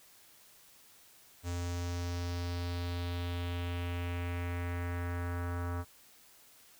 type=tone with low-pass filter sweep; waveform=square; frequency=87.31 Hz; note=F2; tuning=in tune; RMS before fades=-36 dBFS; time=1.43-5.85 s; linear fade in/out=50 ms; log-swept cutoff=7500 to 1300 Hz; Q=2.5; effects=white hiss -60 dBFS RMS until 6.79 s